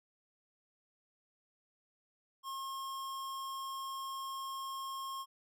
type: tone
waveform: square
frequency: 1076 Hz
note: C6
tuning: 48 cents sharp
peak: -40 dBFS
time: 2.43-5.26 s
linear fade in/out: 50 ms
effects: none